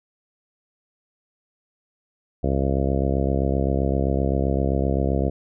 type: harmonic tone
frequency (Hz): 67.7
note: C#2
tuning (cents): -40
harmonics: 1 / 2 / 3 / 4 / 5 / 6 / 7 / 8 / 9 / 10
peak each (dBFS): -23 / -26 / -28 / -29 / -30 / -31 / -31 / -32 / -33 / -33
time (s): 2.43-5.3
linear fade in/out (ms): 10
effects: none